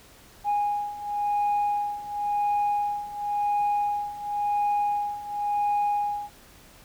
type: beating tone pair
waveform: sine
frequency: 823 / 823.94 Hz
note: G#5 / G#5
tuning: -16 / -14 cents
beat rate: 0.94 Hz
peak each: -27 / -24 dBFS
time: 0.44-6.3 s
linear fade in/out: 50 ms
effects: tanh soft clip ceiling -19 dBFS + pink hiss -52 dBFS RMS until 6.84 s